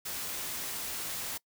white noise, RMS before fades -37 dBFS, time 0.05-1.38 s, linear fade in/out 10 ms, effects noise-tail reverb RT60 0.1 s tail -23 dB re dry

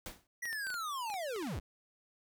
pink noise with exponential decay, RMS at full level -40 dBFS, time 0.06-0.27 s, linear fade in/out 1 ms, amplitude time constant 44 ms
square linear sweep, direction down, 1963 to 38 Hz, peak -37 dBFS, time 0.42-1.6 s, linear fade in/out 10 ms
clicks, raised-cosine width 0.2 ms, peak -30 dBFS, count 10, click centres 0.455 / 0.529 / 0.669 / 0.703 / 0.742 / 1.101 / 1.141 / 1.362 / 1.426 / 1.472 s
effects none

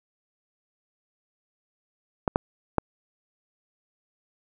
clicks, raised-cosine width 1 ms, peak -8 / -6 / -6 dBFS, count 3, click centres 2.278 / 2.359 / 2.783 s, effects none

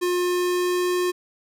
square tone with pitch glide, 356.6 to 358.9 Hz, F4 to F4, +36 to +47 cents, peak -21 dBFS, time 0.01-1.12 s, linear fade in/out 20 ms, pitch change +11 cents, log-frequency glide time 0.16-0.94 s, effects none

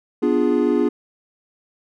triangle chord, B diminished seventh, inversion none, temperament equal, 246.9 / 293.7 / 349.2 / 415.3 Hz, B3 / D4 / F4 / Ab4, 0 / 0 / 0 / 0 cents, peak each -19 dBFS, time 0.22-0.89 s, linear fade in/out 10 ms, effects none

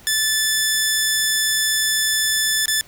10% pulse tone with dropouts, 1748 Hz, A6, 12 cents flat, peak -8 dBFS, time 0.07-2.81 s, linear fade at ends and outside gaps 0 ms, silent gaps 2.657-2.681 s, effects pink hiss -47 dBFS RMS until 2.87 s

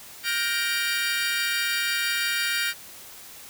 25% pulse chord, G minor seventh, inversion third, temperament equal with one note detuned, 1414.8 / 1568 / 1864.7 / 2349 Hz, F6 / G6 / Bb6 / D7, +22 / 0 / 0 / 0 cents, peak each -26 / -27 / -25 / -25 dBFS, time 0.23-2.74 s, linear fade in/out 50 ms, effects white hiss -44 dBFS RMS until 3.49 s

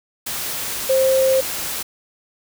sine tone in noise, 528 Hz, C5, 16 cents sharp, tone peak -13 dBFS, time 0.89-1.41 s, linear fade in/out 10 ms, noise white, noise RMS -26 dBFS, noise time 0.26-1.83 s, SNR +10 dB, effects none

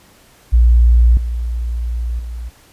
sine tone with level steps, 58.9 Hz, A#1, 19 cents sharp, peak -6 / -17 / -23 dBFS, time 0.52-2.5 s, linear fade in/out 20 ms, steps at 1.17 / 2.19 s, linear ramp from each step 2 ms, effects pink hiss -48 dBFS RMS until 2.72 s + resampled to 32000 Hz

